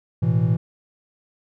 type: chord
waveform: triangle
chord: A suspended second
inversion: none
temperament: equal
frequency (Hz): 110 / 123.47 / 164.81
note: A2 / B2 / E3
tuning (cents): 0 / 0 / 0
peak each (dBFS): -19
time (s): 0.22-0.57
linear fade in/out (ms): 10
effects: none